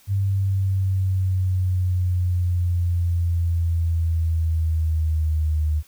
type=exponential sweep; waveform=sine; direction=down; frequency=98.8 to 76.3 Hz; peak=-18 dBFS; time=0.07-5.83 s; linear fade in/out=50 ms; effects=white hiss -54 dBFS RMS until 5.87 s